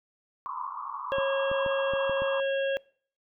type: band-pass noise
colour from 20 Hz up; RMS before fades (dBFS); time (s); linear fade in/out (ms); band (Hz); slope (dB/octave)
pink; -36; 0.46-2.4; 0; 940 to 1200; 96
type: harmonic tone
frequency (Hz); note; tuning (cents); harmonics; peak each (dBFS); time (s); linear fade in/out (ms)
546; C#5; -26; 1 / 3 / 5 / 6; -25 / -35 / -39 / -41; 1.12-2.77; 0
type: clicks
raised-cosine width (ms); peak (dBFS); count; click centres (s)
3; -27; 6; 1.184 / 1.515 / 1.663 / 1.936 / 2.096 / 2.22
effects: noise-tail reverb RT60 0.5 s tail -24 dB re dry